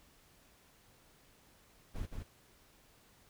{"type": "noise with echo", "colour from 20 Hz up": "brown", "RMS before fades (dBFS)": -39, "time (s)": [1.94, 2.07], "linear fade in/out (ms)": 20, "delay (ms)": 170, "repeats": 1, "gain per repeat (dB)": -3, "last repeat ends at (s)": 2.24, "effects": ["pink hiss -65 dBFS RMS until 3.29 s"]}